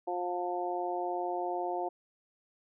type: harmonic tone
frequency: 177.6 Hz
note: F3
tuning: 29 cents sharp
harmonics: 2 / 3 / 4 / 5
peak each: -36 / -40 / -34 / -39 dBFS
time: 0.07-1.89 s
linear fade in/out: 10 ms
effects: none